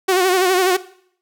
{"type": "tone with vibrato", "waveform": "sawtooth", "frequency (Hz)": 370, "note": "F#4", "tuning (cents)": 0, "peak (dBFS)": -9, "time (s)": [0.08, 0.77], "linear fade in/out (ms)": 10, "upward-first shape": "sine", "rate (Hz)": 12, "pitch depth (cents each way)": 64, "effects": ["noise-tail reverb RT60 0.6 s tail -17 dB re dry"]}